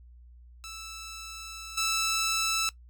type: tone with level steps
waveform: 10% pulse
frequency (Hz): 1318.5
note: E6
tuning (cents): 0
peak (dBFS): -32 / -18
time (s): 0.64-2.69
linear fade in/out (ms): 0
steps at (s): 1.77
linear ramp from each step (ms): 10
effects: noise-tail reverb RT60 0.1 s tail -19 dB re dry + added 60 Hz sine -49 dBFS peak until 2.89 s